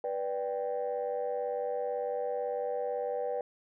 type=chord; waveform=sine; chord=G major; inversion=first; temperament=just; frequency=490 / 588 / 784 Hz; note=B4 / D5 / G5; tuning=-14 / +2 / 0 cents; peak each=-32 / -35 / -37 dBFS; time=0.04-3.41 s; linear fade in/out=2 ms; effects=tanh soft clip ceiling -24 dBFS